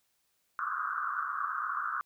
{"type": "band-pass noise", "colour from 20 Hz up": "pink", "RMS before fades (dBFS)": -34, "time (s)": [0.59, 2.01], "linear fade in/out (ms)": 0, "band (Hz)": [1100, 1500], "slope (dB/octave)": 96, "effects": ["white hiss -75 dBFS RMS until 2.05 s"]}